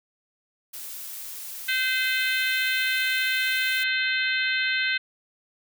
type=noise; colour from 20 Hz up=blue; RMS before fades=-37 dBFS; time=0.73-3.84 s; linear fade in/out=10 ms
type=harmonic tone; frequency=515 Hz; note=C5; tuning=28 cents flat; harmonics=3 / 4 / 5 / 6 / 7 / 8; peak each=-26 / -28 / -30 / -32 / -33 / -34 dBFS; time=1.68-4.98 s; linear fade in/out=10 ms
effects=none